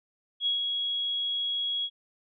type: tone with ADSR envelope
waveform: sine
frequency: 3322 Hz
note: G#7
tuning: in tune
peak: -23 dBFS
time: 0.4-1.9 s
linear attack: 63 ms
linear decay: 130 ms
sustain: -4 dB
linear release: 58 ms
effects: none